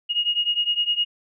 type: beating tone pair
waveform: sine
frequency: 2867 / 2876.8 Hz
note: F7 / F#7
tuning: +45 / -49 cents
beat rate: 9.8 Hz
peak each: -22 / -24 dBFS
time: 0.09-1.05 s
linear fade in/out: 20 ms
effects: none